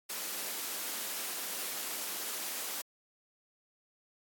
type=high-pass noise; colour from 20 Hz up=white; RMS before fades=-38 dBFS; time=0.09-2.82 s; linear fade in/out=10 ms; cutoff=210 Hz; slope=24 dB/octave; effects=AAC 64 kbps